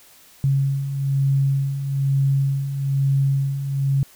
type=beating tone pair; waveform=sine; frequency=136.5 / 137.6 Hz; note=C#3 / C#3; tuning=-26 / -12 cents; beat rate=1.1 Hz; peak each=-25 / -18 dBFS; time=0.44-4.03 s; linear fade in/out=0 ms; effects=white hiss -50 dBFS RMS until 4.15 s